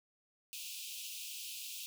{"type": "high-pass noise", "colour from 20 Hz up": "pink", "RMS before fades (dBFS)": -45, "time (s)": [0.53, 1.86], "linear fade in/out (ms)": 0, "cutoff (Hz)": 2500, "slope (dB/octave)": 96, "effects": []}